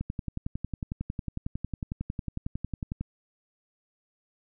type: click train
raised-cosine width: 5 ms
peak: -19 dBFS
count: 34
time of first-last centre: 0.01-3.01 s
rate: 11 Hz
effects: none